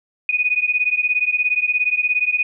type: beating tone pair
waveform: sine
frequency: 2470 / 2487 Hz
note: D#7 / D#7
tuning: -13 / -1 cents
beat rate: 17 Hz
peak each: -19 dBFS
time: 0.29-2.43 s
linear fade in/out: 2 ms
effects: none